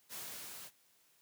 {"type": "noise with level ramp", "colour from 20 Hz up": "white", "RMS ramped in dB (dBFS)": [-44, -50], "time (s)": [0.09, 0.71], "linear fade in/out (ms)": 50, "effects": ["white hiss -70 dBFS RMS until 1.21 s", "high-pass 80 Hz 12 dB/octave"]}